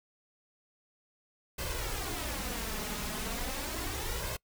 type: noise with flanger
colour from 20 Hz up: pink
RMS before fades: -36 dBFS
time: 1.58-4.37 s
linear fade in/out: 10 ms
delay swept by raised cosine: 1.9 to 4.8 ms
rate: 0.36 Hz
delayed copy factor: +0.65
effects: noise-tail reverb RT60 0.1 s tail -25 dB re dry